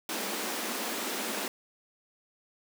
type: high-pass noise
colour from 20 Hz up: pink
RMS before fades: -34 dBFS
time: 0.09-1.48 s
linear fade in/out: 2 ms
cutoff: 200 Hz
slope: 96 dB/octave
effects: none